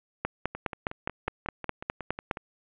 two click trains, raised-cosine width 0.5 ms, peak -21 / -12 dBFS, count 11 / 11, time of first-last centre 0.55-2.371 / 0.25-2.312 s, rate 5.49 / 4.85 Hz, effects resampled to 8000 Hz + 7-bit

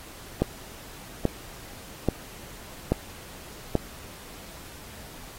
click train, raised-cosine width 2 ms, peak -7 dBFS, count 5, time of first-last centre 0.42-3.753 s, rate 1.2 Hz, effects pink hiss -45 dBFS RMS until 5.38 s + AAC 48 kbps

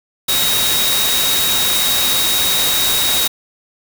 sine tone in noise, 3783 Hz, A#7, 25 cents sharp, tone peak -17 dBFS, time 0.28-3.28 s, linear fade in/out 10 ms, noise white, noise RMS -17 dBFS, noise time 0.28-3.28 s, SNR -3 dB, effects none

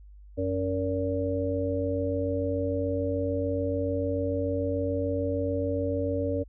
harmonic tone with a mistuned harmonic, 93.1 Hz, F#2, 11 cents sharp, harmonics 1 / 3 / 5 / 6, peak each -31 / -31 / -31 / -31 dBFS, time 0.37-6.44 s, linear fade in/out 20 ms, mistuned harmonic 6, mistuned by +42 cents, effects added 50 Hz sine -46 dBFS peak until 6.48 s

